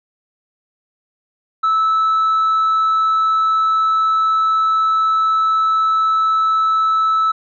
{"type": "tone with tanh clipping", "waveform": "sine", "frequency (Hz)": 1308, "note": "E6", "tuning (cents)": -14, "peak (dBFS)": -13, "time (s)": [1.63, 7.32], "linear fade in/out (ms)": 10, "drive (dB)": 1, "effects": []}